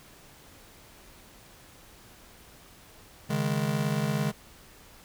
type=chord; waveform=square; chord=C# suspended second; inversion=none; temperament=just; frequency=138.59 / 155.92 / 207.9 Hz; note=C#3 / D#3 / G#3; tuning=0 / +4 / +2 cents; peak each=-31 dBFS; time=3.29-4.32 s; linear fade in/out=20 ms; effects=pink hiss -53 dBFS RMS until 5.04 s